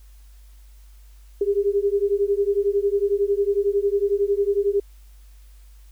sine beating tone pair, 397.3 / 408.3 Hz, G4 / G#4, +23 / -29 cents, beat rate 11 Hz, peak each -21 dBFS, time 1.41-4.8 s, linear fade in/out 5 ms, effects added 50 Hz sine -44 dBFS peak until 5.91 s + white hiss -60 dBFS RMS until 5.91 s

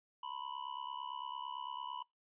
square tone with amplitude modulation, 987.8 Hz, B5, in tune, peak -38 dBFS, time 0.23-2.03 s, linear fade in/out 5 ms, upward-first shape sine, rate 68.9 Hz, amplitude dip 95%, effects noise-tail reverb RT60 0.2 s tail -24 dB re dry + resampled to 8000 Hz

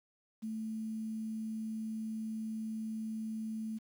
sine tone with quantisation, 220 Hz, A3, in tune, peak -36 dBFS, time 0.42-3.79 s, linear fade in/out 20 ms, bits 10, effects none

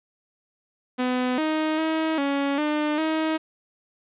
sawtooth tone with pitch steps, 251.6 / 312 / 318.4 / 279.8 / 300.7 / 316.3 Hz, B3 / D#4 / D#4 / C#4 / D4 / D#4, +32 / +5 / +40 / +16 / +41 / +29 cents, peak -18 dBFS, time 0.98-3.38 s, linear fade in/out 20 ms, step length 400 ms, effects resampled to 8000 Hz + 9-bit

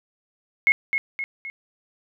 sine tone with echo, 2171 Hz, C#7, 37 cents flat, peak -13 dBFS, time 0.67-0.72 s, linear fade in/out 0 ms, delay 260 ms, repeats 3, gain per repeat -6 dB, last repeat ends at 1.5 s, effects none

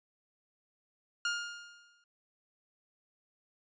sawtooth tone with exponential decay, 1414 Hz, F6, 21 cents sharp, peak -25 dBFS, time 1.25-2.04 s, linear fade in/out 2 ms, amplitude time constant 170 ms, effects resampled to 16000 Hz

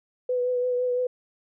sine tone with vibrato, 496.9 Hz, B4, 11 cents sharp, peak -22 dBFS, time 0.29-1.07 s, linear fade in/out 5 ms, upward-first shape triangle, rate 5.9 Hz, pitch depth 26 cents each way, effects none

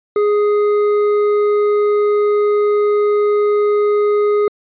sine tone with hard clipping, 415.3 Hz, G#4, in tune, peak -13 dBFS, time 0.16-4.48 s, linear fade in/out 2 ms, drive 7 dB, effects resampled to 8000 Hz

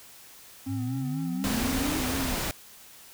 sine exponential sweep, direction up, 98 to 334.7 Hz, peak -30 dBFS, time 0.66-2.03 s, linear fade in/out 50 ms
triangle tone with vibrato, 261.6 Hz, C4, in tune, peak -29 dBFS, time 0.66-2.35 s, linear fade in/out 10 ms, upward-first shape sine, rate 4.1 Hz, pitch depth 61 cents each way
pink noise, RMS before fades -30 dBFS, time 1.44-2.51 s, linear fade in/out 0 ms
effects white hiss -50 dBFS RMS until 3.13 s

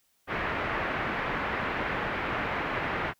white low-pass noise, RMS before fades -31 dBFS, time 0.27-3.14 s, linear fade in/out 50 ms, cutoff 2100 Hz, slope 24 dB/octave, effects white hiss -70 dBFS RMS until 3.19 s

